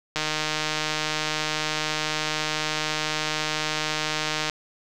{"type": "click train", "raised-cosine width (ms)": 0.2, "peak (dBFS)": -8, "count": 669, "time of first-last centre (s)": [0.16, 4.498], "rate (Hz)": 154, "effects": []}